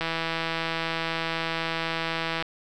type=click train; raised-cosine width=0.3 ms; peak=-12 dBFS; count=397; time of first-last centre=0.01-2.425 s; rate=164 Hz; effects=none